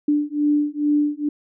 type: beating tone pair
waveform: sine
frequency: 293.7 / 296 Hz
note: D4 / D4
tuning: 0 / +14 cents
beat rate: 2.3 Hz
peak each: -20 dBFS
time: 0.08-1.29 s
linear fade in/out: 5 ms
effects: none